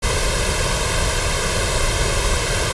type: noise with comb filter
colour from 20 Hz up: pink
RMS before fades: -19 dBFS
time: 0.02-2.73 s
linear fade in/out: 20 ms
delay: 1.9 ms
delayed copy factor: +0.75
effects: resampled to 24000 Hz